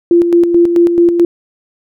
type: tone with tremolo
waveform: sine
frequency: 343.9 Hz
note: F4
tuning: 27 cents flat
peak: -4 dBFS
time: 0.11-1.25 s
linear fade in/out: 2 ms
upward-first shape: square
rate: 4.6 Hz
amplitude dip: 50%
effects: none